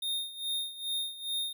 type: tone with tremolo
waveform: square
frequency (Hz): 3681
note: A#7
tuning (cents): -23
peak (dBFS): -30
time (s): 0.02-1.53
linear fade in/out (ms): 5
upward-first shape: sine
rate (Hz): 2.4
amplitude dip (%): 80
effects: none